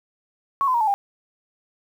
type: tone with pitch steps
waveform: sine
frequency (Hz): 1107 / 1021 / 941.7 / 868.5 / 801.1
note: C#6 / C6 / A#5 / A5 / G5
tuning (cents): -3 / -43 / +17 / -23 / +37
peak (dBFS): -17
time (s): 0.61-0.94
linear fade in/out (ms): 0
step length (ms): 66
effects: 8-bit